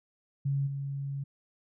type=tone with level steps; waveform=sine; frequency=139 Hz; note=C#3; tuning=5 cents sharp; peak=-26 / -32 dBFS; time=0.45-1.24 s; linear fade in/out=10 ms; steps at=0.66 s; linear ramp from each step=20 ms; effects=none